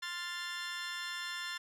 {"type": "chord", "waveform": "20% pulse", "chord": "F major", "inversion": "second", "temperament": "equal", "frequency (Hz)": [1046.5, 1396.9, 1760], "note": ["C6", "F6", "A6"], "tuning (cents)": [0, 0, 0], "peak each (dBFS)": [-40, -39, -35], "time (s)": [0.02, 1.58], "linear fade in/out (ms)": 10, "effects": ["low-pass 9000 Hz 12 dB/octave"]}